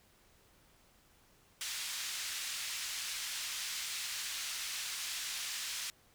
white band-pass noise, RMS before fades -40 dBFS, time 1.61-5.9 s, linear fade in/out 0 ms, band 1800 to 6700 Hz, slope 12 dB/octave, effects pink hiss -66 dBFS RMS until 6.14 s

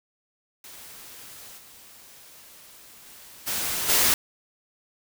white noise with level steps, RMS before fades -44 / -49 / -47 / -28 / -20 dBFS, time 0.64-4.14 s, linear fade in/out 2 ms, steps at 1.57 / 3.05 / 3.46 / 3.88 s, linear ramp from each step 20 ms, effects none

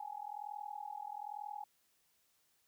sine tone with amplitude modulation, 832 Hz, G#5, 3 cents sharp, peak -38 dBFS, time 0-1.64 s, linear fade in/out 5 ms, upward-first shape sine, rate 41.1 Hz, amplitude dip 95%, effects white hiss -75 dBFS RMS until 2.67 s

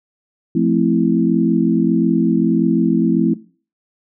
sine chord, F major seventh, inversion none, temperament equal, 174.61 / 220 / 261.6 / 329.6 Hz, F3 / A3 / C4 / E4, 0 / 0 / 0 / 0 cents, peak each -18 dBFS, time 0.55-3.34 s, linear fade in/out 5 ms, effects noise-tail reverb RT60 0.4 s tail -19 dB re dry

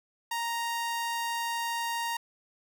sawtooth tone, 932.3 Hz, A#5, in tune, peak -26 dBFS, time 0.31-2.17 s, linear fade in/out 5 ms, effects none

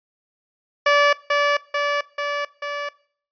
15% pulse tone with echo, 578 Hz, D5, 28 cents flat, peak -7 dBFS, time 0.86-1.13 s, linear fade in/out 5 ms, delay 440 ms, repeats 4, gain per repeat -3 dB, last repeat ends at 2.89 s, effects noise-tail reverb RT60 0.5 s tail -20 dB re dry + resampled to 11025 Hz

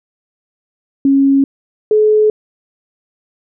sine tone pair in turn, 274.5 / 427.7 Hz, C#4 / A4, -17 / -49 cents, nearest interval minor sixth, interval 768 cents, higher second, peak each -7 dBFS, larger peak neither, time 1.05-1.44 / 1.91-2.3 s, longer neither, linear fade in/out 2 ms, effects none

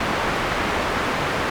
white low-pass noise, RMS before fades -23 dBFS, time 0-1.5 s, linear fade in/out 5 ms, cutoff 1600 Hz, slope 12 dB/octave, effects none

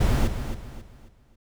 brown noise with echo, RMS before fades -20 dBFS, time 0-0.28 s, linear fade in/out 10 ms, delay 270 ms, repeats 4, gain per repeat -9 dB, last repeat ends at 1.36 s, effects none

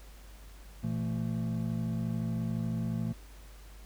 triangle tone cluster, 118.1 / 169.8 / 223.8 Hz, A#2 / F3 / A3, +23 / -48 / +30 cents, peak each -32 / -33 / -33 dBFS, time 0.83-3.13 s, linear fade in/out 10 ms, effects added 50 Hz sine -48 dBFS peak until 3.85 s + pink hiss -57 dBFS RMS until 3.85 s

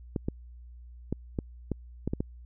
clicks, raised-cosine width 3 ms, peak -16 dBFS, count 8, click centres 0.162 / 0.285 / 1.126 / 1.388 / 1.717 / 2.076 / 2.135 / 2.205 s, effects added 60 Hz sine -45 dBFS peak until 2.45 s

